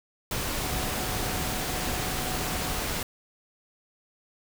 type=tone in noise; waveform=sine; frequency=740 Hz; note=F#5; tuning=in tune; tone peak=-39 dBFS; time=0.63-2.81 s; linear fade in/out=2 ms; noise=pink; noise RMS=-30 dBFS; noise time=0.31-3.03 s; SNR=-12 dB; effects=none